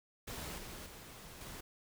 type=noise with level steps; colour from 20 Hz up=pink; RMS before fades=-44 / -48 / -52 / -48 dBFS; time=0.27-1.61 s; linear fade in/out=10 ms; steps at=0.58 / 0.86 / 1.41 s; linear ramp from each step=2 ms; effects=none